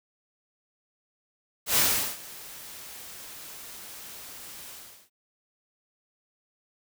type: noise with ADSR envelope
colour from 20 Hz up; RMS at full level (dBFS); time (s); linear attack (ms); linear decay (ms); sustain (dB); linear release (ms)
white; -21; 1.66-5.1; 110; 390; -22; 390
effects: none